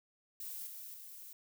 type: noise with level steps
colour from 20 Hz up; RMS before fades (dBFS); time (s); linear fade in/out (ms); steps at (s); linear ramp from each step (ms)
violet; -44 / -48 / -51; 0.4-1.33; 2; 0.67 / 0.94; 2
effects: none